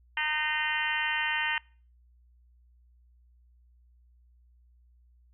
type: harmonic tone with a mistuned harmonic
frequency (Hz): 306.8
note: D#4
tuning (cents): -24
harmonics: 3 / 4 / 5 / 6 / 7 / 8 / 9 / 10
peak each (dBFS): -35 / -43 / -36 / -31 / -36 / -37 / -35 / -37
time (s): 0.17-1.58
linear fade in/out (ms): 2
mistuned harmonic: 7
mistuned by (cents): -49
effects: noise-tail reverb RT60 0.4 s tail -24 dB re dry + added 60 Hz sine -58 dBFS peak until 5.33 s